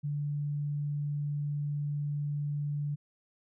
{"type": "tone", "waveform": "sine", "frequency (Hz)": 145.9, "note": "D3", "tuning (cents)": -11, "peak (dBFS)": -30, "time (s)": [0.03, 2.96], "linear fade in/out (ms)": 20, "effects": []}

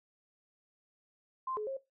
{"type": "tone with pitch steps", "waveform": "sine", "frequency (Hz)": [1045, 425.2, 538], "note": ["C6", "G#4", "C5"], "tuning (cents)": [-2, 41, 48], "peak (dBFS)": -34, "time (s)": [1.47, 1.77], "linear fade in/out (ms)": 5, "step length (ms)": 100, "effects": ["noise-tail reverb RT60 0.2 s tail -18 dB re dry"]}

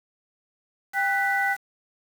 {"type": "tone cluster", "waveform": "sine", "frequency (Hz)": [792, 1494, 1969], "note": ["G5", "F#6", "B6"], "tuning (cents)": [18, 16, -6], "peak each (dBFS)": -25, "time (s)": [0.93, 1.57], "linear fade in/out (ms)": 50, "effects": ["tanh soft clip ceiling -11 dBFS", "7-bit"]}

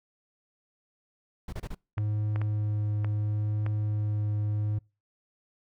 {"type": "noise bursts", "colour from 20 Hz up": "brown", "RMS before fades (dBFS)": -35, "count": 4, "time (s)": [1.48, 1.748], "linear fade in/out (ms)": 5, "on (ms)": 46, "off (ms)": 28}
{"type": "tone with vibrato", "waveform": "triangle", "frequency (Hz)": 105.4, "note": "G#2", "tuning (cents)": 26, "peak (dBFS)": -24, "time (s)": [1.97, 4.79], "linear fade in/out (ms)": 10, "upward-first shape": "triangle", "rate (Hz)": 0.73, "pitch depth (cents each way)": 10}
{"type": "clicks", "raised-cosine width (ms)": 0.5, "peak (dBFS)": -23, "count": 5, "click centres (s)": [1.981, 2.36, 2.416, 3.046, 3.664]}
{"effects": ["noise-tail reverb RT60 0.3 s tail -26 dB re dry"]}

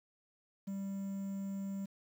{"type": "tone with quantisation", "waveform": "triangle", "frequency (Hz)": 196, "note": "G3", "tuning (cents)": 0, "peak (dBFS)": -35, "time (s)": [0.67, 1.86], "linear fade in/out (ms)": 10, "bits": 10, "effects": []}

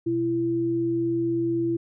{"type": "tone pair together", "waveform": "sine", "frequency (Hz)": [125.67, 335.5], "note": ["B2", "E4"], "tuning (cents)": [31, 31], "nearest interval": "octave + perfect fourth", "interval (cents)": 1700, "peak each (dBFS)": [-32, -22], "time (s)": [0.06, 1.77], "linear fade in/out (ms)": 10, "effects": []}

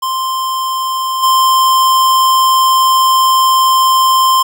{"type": "tone with level steps", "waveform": "square", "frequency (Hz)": 1046.5, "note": "C6", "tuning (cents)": 0, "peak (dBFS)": [-15, -8], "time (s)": [0.02, 4.43], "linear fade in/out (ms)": 10, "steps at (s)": 1.22, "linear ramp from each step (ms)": 20, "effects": []}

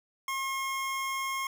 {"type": "tone", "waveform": "25% pulse", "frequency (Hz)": 1076, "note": "C6", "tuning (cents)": 48, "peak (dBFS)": -27, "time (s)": [0.28, 1.47], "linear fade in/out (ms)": 2, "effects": []}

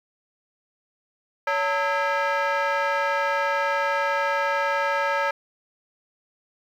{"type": "tone with frequency modulation", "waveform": "sine", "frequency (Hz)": 170.5, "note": "F3", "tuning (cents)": -41, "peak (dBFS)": -18, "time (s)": [1.47, 5.31], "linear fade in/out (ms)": 5, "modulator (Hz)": 733, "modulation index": 2.4, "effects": ["tanh soft clip ceiling -20 dBFS", "9-bit"]}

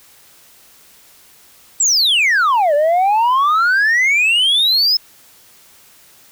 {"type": "exponential two-way sweep", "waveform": "sine", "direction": "down then up", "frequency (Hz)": [7902, 570, 5230], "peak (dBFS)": -8, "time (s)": [1.8, 4.97], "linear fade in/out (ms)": 5, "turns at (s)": 2.74, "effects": ["tanh soft clip ceiling -10 dBFS", "white hiss -47 dBFS RMS until 6.31 s"]}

